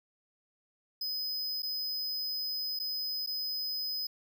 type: tone with dropouts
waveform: square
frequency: 5030 Hz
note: D#8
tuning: 18 cents sharp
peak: -33 dBFS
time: 1.01-4.07 s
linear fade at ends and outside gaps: 5 ms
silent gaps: 1.622-1.63 / 2.791-2.798 / 3.263-3.272 s
effects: none